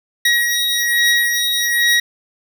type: beating tone pair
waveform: 25% pulse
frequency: 1900 / 1901.2 Hz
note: A#6 / A#6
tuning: +33 / +34 cents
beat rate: 1.2 Hz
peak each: -15 / -12 dBFS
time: 0.25-2 s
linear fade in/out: 5 ms
effects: none